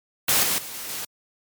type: noise with level steps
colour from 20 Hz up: white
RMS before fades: -19 / -23 / -36 / -34 / -31 dBFS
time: 0.28-1.05 s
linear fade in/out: 5 ms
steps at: 0.43 / 0.58 / 0.74 / 0.89 s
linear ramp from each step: 2 ms
effects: high-pass 80 Hz 12 dB/octave + MP3 96 kbps